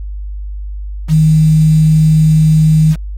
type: tone with quantisation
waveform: sine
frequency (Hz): 156.5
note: D#3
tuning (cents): +10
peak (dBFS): -5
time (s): 1.08-2.96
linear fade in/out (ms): 50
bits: 5
effects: added 50 Hz sine -20 dBFS peak until 3.17 s + AAC 48 kbps